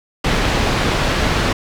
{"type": "low-pass noise", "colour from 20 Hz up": "pink", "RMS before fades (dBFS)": -17, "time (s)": [0.24, 1.53], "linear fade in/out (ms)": 5, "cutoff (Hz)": 4100, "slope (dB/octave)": 12, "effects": []}